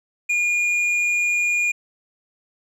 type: tone with hard clipping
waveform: sine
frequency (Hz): 2429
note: D#7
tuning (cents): -42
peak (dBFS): -19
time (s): 0.29-1.72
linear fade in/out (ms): 10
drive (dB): 5
effects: none